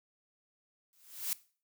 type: noise with exponential growth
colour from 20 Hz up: blue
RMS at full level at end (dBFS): -31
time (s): 0.93-1.33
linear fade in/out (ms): 0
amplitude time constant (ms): 86
effects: noise-tail reverb RT60 0.4 s tail -19 dB re dry